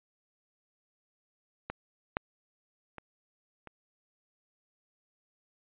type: clicks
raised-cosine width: 0.5 ms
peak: -20 / -13 / -27 / -30 dBFS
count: 4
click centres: 1.7 / 2.169 / 2.983 / 3.673 s
effects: resampled to 8000 Hz

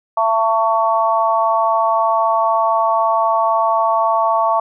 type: harmonic tone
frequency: 223.9 Hz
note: A3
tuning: 30 cents sharp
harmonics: 3 / 4 / 5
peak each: -17 / -17 / -17 dBFS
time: 0.17-4.6 s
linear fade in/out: 5 ms
effects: none

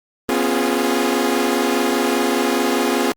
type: chord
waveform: sawtooth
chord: C# dominant seventh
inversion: third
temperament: equal with one note detuned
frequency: 246.9 / 271.9 / 349.2 / 415.3 Hz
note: B3 / C#4 / E#4 / G#4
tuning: 0 / -33 / 0 / 0 cents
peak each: -18 dBFS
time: 0.29-3.12 s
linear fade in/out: 0 ms
effects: Opus 24 kbps

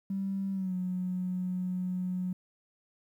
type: tone with pitch glide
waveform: triangle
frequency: 194.5 to 182.53 Hz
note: G3 to F#3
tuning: -13 to -23 cents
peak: -26 dBFS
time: 0.1-2.33 s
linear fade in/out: 5 ms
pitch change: -110 cents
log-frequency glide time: 0.52-0.75 s
effects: tanh soft clip ceiling -28 dBFS + 11-bit

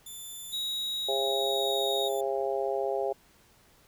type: tone with tremolo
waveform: 10% pulse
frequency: 3520 Hz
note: A7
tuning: in tune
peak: -32 dBFS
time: 0.06-2.21 s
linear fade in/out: 5 ms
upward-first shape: sine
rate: 0.71 Hz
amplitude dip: 30%
type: tone with pitch glide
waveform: sine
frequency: 3813 to 3754 Hz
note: A#7 to A#7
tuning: +38 to +11 cents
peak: -30 dBFS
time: 0.52-2.09 s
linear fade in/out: 20 ms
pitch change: -27 cents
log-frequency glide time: 0.99-1.88 s
type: harmonic tone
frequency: 135.2 Hz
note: C#3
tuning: 43 cents flat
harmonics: 3 / 4 / 5 / 6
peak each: -31 / -32 / -33 / -36 dBFS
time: 1.08-3.13 s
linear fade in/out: 10 ms
effects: pink hiss -61 dBFS RMS until 3.87 s

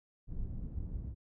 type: low-pass noise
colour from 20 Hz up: pink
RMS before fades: -39 dBFS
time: 0.27-1.15 s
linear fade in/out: 50 ms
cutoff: 140 Hz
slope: 12 dB/octave
effects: none

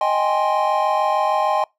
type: chord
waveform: triangle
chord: Ab major seventh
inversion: second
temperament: equal with one note detuned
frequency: 622.3 / 784 / 830.6 / 1049.5 Hz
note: Eb5 / G5 / Ab5 / C6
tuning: 0 / 0 / 0 / +5 cents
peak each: -20 dBFS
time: 0.01-1.64 s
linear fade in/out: 2 ms
effects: noise-tail reverb RT60 0.2 s tail -25 dB re dry

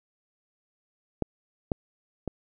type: clicks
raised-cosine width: 2 ms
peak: -12 / -12 / -17 dBFS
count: 3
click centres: 1.223 / 1.718 / 2.277 s
effects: none

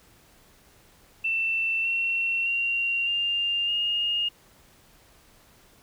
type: tone with pitch steps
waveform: sine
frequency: 2677 / 2718 / 2759 / 2800 / 2843 Hz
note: E7 / F7 / F7 / F7 / F7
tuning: +26 / -48 / -22 / +4 / +30 cents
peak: -23 dBFS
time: 1.24-4.29 s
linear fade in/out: 10 ms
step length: 610 ms
effects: pink hiss -57 dBFS RMS until 5.82 s

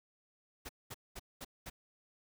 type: noise bursts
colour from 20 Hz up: pink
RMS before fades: -45 dBFS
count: 5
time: 0.65-1.7 s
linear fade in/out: 10 ms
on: 42 ms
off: 210 ms
effects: none

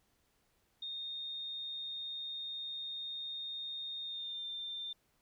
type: tone with pitch glide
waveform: sine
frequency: 3679 to 3589 Hz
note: A#7 to A7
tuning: -24 to +34 cents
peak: -39 dBFS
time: 0.82-4.93 s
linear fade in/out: 5 ms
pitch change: -42 cents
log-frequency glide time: 4.01-4.46 s
effects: pink hiss -75 dBFS RMS until 5.21 s

